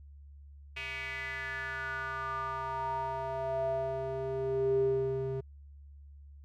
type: tone with band-pass filter sweep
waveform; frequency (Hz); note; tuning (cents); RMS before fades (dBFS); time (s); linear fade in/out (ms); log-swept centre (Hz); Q
square; 133.2; C3; +31; -34; 0.76-5.41; 10; 2500 to 300; 5.8
effects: added 71 Hz sine -49 dBFS peak until 6.44 s